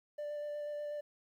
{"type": "tone with vibrato", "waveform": "triangle", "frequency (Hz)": 590, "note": "D5", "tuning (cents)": 8, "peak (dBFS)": -35, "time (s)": [0.18, 1.01], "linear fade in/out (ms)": 10, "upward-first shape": "square", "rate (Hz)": 8.2, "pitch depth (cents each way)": 8, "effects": ["tanh soft clip ceiling -31 dBFS", "12-bit"]}